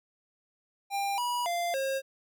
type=tone with pitch steps; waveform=square; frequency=797 / 971 / 693 / 538 Hz; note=G5 / B5 / F5 / C5; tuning=+28 / -30 / -14 / +48 cents; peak=-29 dBFS; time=0.9-2.02 s; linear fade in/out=50 ms; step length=280 ms; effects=none